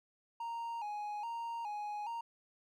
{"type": "tone with vibrato", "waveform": "triangle", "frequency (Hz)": 880, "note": "A5", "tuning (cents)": 0, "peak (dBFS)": -36, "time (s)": [0.4, 2.21], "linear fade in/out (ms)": 5, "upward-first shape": "square", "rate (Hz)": 1.2, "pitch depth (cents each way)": 94, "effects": []}